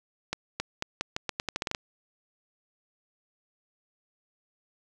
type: accelerating click train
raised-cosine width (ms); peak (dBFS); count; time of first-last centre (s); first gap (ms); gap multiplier
0.2; -12; 13; 0.33-1.748; 270; 0.83
effects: none